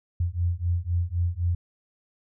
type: beating tone pair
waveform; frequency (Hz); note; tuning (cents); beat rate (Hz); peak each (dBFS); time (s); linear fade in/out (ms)
sine; 85.2 / 89.1; F2 / F2; -42 / +35; 3.9; -26; 0.2-1.55; 5
effects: none